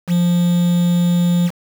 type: tone with quantisation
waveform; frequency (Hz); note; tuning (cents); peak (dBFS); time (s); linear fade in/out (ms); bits
triangle; 174.6; F3; 0; -10; 0.07-1.51; 50; 5
effects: none